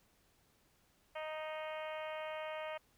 harmonic tone, 311.1 Hz, D#4, in tune, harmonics 2 / 3 / 4 / 5 / 6 / 7 / 8 / 9 / 10, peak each -42 / -48 / -50 / -55 / -53 / -52 / -54 / -57 / -57 dBFS, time 1.15-2.78 s, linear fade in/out 10 ms, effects pink hiss -72 dBFS RMS until 2.97 s

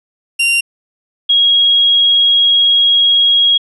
40% pulse / sine tone pair in turn, 2770 / 3294 Hz, F7 / G#7, -15 / -15 cents, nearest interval minor third, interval 300 cents, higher second, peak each -9 / -7 dBFS, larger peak second, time 0.39-0.61 / 1.29-3.58 s, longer second, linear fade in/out 10 ms, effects resampled to 32000 Hz

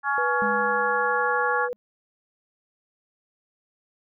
harmonic tone, 280 Hz, C#4, 18 cents sharp, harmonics 3 / 4 / 5 / 6, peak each -27 / -27 / -27 / -27 dBFS, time 0.03-1.69 s, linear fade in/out 50 ms
sine tone with vibrato, 489.9 Hz, B4, 14 cents flat, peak -27 dBFS, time 0.18-1.73 s, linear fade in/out 0 ms, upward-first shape triangle, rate 12 Hz, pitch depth 8 cents each way
triangle tone with exponential decay, 207.7 Hz, G#3, in tune, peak -26 dBFS, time 0.42-1.76 s, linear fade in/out 0 ms, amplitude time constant 290 ms
effects none

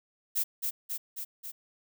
violet noise with echo, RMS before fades -28 dBFS, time 0.35-0.44 s, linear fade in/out 20 ms, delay 270 ms, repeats 4, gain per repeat -3 dB, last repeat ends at 1.52 s, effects none

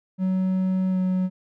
triangle tone with pitch glide, 187.1 to 185.16 Hz, F#3 to F#3, +20 to +2 cents, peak -18 dBFS, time 0.18-1.3 s, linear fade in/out 50 ms, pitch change -18 cents, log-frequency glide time 0.9-0.98 s, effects none

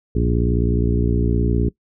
harmonic tone with a mistuned harmonic, 59.4 Hz, A#1, 33 cents sharp, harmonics 1 / 2 / 3 / 4 / 5 / 6 / 7, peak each -19 / -22 / -24 / -25 / -26 / -27 / -27 dBFS, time 0.15-1.69 s, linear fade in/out 5 ms, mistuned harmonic 1, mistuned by +120 cents, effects noise-tail reverb RT60 0.1 s tail -21 dB re dry

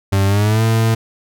40% pulse tone with pitch glide, 98 to 112.57 Hz, G2 to A2, 0 to +40 cents, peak -11 dBFS, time 0.12-0.95 s, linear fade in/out 10 ms, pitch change +240 cents, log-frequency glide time 0.26-0.63 s, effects none

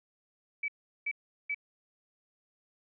sine tone bursts, 2295 Hz, D7, 40 cents flat, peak -30 dBFS, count 3, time 0.63-1.546 s, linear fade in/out 5 ms, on 52 ms, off 380 ms, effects none

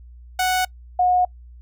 sawtooth / sine tone pair in turn, 740 / 724.8 Hz, F#5 / F#5, 0 / -36 cents, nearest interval unison, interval 36 cents, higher first, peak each -14 dBFS, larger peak neither, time 0.39-0.65 / 0.99-1.25 s, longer neither, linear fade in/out 5 ms, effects noise-tail reverb RT60 0.1 s tail -25 dB re dry + added 60 Hz sine -40 dBFS peak until 1.61 s

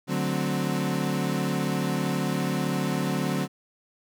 35% pulse chord, D dominant seventh, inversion none, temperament equal, 146.83 / 185 / 220 / 261.6 Hz, D3 / F#3 / A3 / C4, 0 / 0 / 0 / 0 cents, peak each -28 / -27 / -32 / -29 dBFS, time 0.07-3.48 s, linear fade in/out 50 ms, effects none

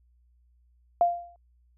sine tone with exponential decay, 695 Hz, F5, 9 cents flat, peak -15 dBFS, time 1.01-1.36 s, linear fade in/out 1 ms, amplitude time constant 76 ms, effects added 60 Hz sine -60 dBFS peak until 1.77 s

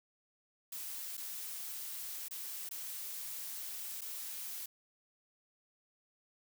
blue noise with dropouts, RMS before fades -43 dBFS, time 0.72-4.66 s, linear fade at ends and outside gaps 5 ms, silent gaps 1.17-1.176 / 2.284-2.309 / 2.691-2.71 / 4.01-4.016 s, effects none

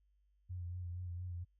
sine tone with vibrato, 88.8 Hz, F2, 29 cents sharp, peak -40 dBFS, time 0.49-1.45 s, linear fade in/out 20 ms, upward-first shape sine, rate 4.3 Hz, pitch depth 39 cents each way, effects added 50 Hz sine -70 dBFS peak until 1.59 s

